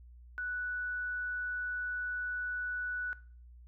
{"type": "tone", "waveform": "sine", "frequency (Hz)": 1480, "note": "F#6", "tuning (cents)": 0, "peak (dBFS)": -34, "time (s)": [0.38, 3.13], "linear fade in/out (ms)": 0, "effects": ["noise-tail reverb RT60 0.4 s tail -18 dB re dry", "added 60 Hz sine -51 dBFS peak until 3.67 s"]}